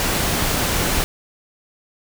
pink noise, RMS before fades -20 dBFS, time 0-1.04 s, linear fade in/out 0 ms, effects none

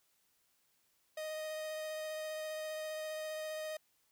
45% pulse tone with vibrato, 622.3 Hz, D#5, in tune, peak -39 dBFS, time 1.17-3.77 s, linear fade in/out 5 ms, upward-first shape triangle, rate 15 Hz, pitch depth 12 cents each way, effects white hiss -75 dBFS RMS until 4.11 s

